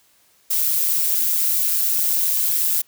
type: noise with amplitude modulation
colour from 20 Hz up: violet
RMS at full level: -17 dBFS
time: 0.5-2.82 s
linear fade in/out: 10 ms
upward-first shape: sine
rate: 163 Hz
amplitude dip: 55%
effects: white hiss -58 dBFS RMS until 2.87 s